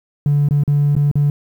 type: tone with dropouts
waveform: triangle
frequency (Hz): 144.7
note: D3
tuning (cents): -25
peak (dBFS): -8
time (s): 0.26-1.3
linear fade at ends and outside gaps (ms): 2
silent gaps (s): 0.487-0.509 / 0.636-0.677 / 0.953-0.964 / 1.114-1.155
effects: tanh soft clip ceiling -8 dBFS + 8-bit